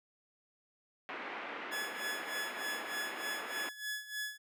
white band-pass noise, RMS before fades -43 dBFS, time 1.09-3.69 s, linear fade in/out 0 ms, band 250 to 2300 Hz, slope 24 dB/octave
sawtooth tone with tremolo, 1700 Hz, G#6, 40 cents sharp, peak -32 dBFS, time 1.71-4.38 s, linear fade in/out 20 ms, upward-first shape sine, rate 3.3 Hz, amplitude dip 80%
effects none

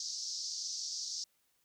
pink band-pass noise, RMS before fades -40 dBFS, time 0-1.24 s, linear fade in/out 2 ms, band 4700 to 6200 Hz, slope 48 dB/octave, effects white hiss -75 dBFS RMS until 1.64 s

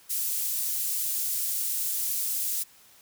pink high-pass noise, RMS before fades -29 dBFS, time 0.09-2.64 s, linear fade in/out 20 ms, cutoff 10000 Hz, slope 12 dB/octave, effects white hiss -56 dBFS RMS until 3.01 s

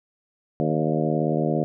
harmonic tone with a mistuned harmonic, 77.78 Hz, D#2, in tune, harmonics 2 / 3 / 4 / 5 / 6 / 7 / 8 / 9, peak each -25 / -27 / -28 / -29 / -30 / -30 / -31 / -32 dBFS, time 0.6-1.64 s, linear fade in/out 0 ms, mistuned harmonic 8, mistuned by -33 cents, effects none

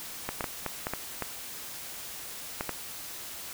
clicks, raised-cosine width 0.5 ms, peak -15 dBFS, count 9, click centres 0.29 / 0.408 / 0.442 / 0.663 / 0.869 / 0.936 / 1.223 / 2.609 / 2.693 s, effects white hiss -41 dBFS RMS until 3.53 s

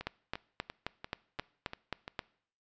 two click trains, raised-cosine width 0.3 ms, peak -24 / -18 dBFS, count 7 / 9, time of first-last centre 0.01-2.079 / 0.07-2.192 s, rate 2.9 / 3.77 Hz, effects noise-tail reverb RT60 0.6 s tail -22 dB re dry + resampled to 16000 Hz

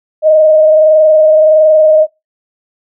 sine tone with frequency modulation, 622.3 Hz, D#5, in tune, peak -3 dBFS, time 0.22-2.07 s, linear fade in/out 50 ms, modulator 21.5 Hz, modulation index 0.5, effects noise-tail reverb RT60 0.2 s tail -23 dB re dry

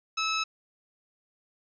15% pulse tone, 1300 Hz, E6, 24 cents flat, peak -20 dBFS, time 0.17-0.44 s, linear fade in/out 10 ms, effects resampled to 16000 Hz + 10-bit

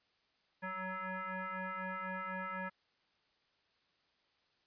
sine tone with frequency modulation, 185 Hz, F#3, in tune, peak -38 dBFS, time 0.62-2.7 s, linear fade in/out 20 ms, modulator 374 Hz, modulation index 4.8, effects white hiss -75 dBFS RMS until 4.66 s + resampled to 11025 Hz

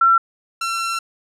sine / sawtooth tone pair in turn, 1353 / 1353 Hz, E6 / E6, +45 / +45 cents, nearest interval unison, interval 0 cents, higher neither, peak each -10 / -17 dBFS, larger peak first, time 0.01-0.18 / 0.61-0.99 s, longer second, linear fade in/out 5 ms, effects low-pass 10000 Hz 12 dB/octave

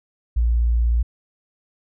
sine tone, 58.27 Hz, A#1, in tune, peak -15 dBFS, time 0.36-1.03 s, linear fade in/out 10 ms, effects none

